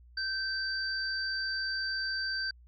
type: tone pair together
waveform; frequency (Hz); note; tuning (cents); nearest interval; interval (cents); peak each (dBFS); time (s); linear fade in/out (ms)
sine; 1555 / 4651; G6 / D8; -14 / -18; octave + perfect fifth; 1896; -33 / -34; 0.17-2.51; 5
effects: added 60 Hz sine -53 dBFS peak until 2.67 s